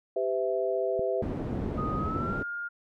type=chord; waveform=sine; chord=E minor; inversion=first; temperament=equal with one note detuned; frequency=392 / 506.9 / 659.3 Hz; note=G4 / B4 / E5; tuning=0 / +45 / 0 cents; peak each=-30 dBFS; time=0.16-1.22 s; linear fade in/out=5 ms
type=clicks; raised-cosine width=3 ms; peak=-25 dBFS; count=3; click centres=0.994 / 1.531 / 1.662 s
type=low-pass noise; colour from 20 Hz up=white; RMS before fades=-32 dBFS; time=1.22-2.43 s; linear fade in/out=5 ms; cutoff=300 Hz; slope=12 dB/octave
type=tone with pitch glide; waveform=sine; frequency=1244.5 to 1413.1 Hz; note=D#6 to F6; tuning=0 to +20 cents; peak=-32 dBFS; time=1.77-2.69 s; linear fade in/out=20 ms; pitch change=+220 cents; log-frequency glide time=1.97-2.41 s
effects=none